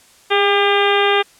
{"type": "harmonic tone with a mistuned harmonic", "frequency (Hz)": 401.2, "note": "G4", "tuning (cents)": 40, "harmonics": [1, 2, 3, 4, 5, 6, 7, 8, 9], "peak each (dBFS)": [-16, -19, -21, -22, -23, -24, -24, -25, -26], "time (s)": [0.3, 1.23], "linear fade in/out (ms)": 20, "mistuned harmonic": 1, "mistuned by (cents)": 22, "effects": ["white hiss -49 dBFS RMS until 1.39 s", "low-pass 10000 Hz 12 dB/octave"]}